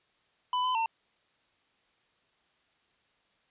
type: tone with pitch steps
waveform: square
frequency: 998 / 1012 / 903 Hz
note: B5 / B5 / A5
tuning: +18 / +42 / +45 cents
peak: -27 dBFS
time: 0.53-0.86 s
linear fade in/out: 2 ms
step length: 110 ms
effects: white hiss -70 dBFS RMS until 3.5 s + resampled to 8000 Hz